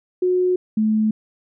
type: tone pair in turn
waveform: sine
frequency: 364.2 / 216.6 Hz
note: F#4 / A3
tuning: -27 / -27 cents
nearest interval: major sixth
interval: 900 cents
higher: first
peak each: -15 dBFS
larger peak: neither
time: 0.22-0.56 / 0.77-1.11 s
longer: neither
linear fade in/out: 5 ms
effects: none